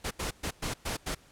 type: noise bursts at uneven times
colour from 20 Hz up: pink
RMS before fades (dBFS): -33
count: 6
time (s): 0.04-0.11 / 0.19-0.31 / 0.43-0.51 / 0.62-0.74 / 0.85-0.97 / 1.06-1.15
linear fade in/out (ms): 10
effects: pink hiss -59 dBFS RMS until 1.31 s + low-pass 11000 Hz 12 dB/octave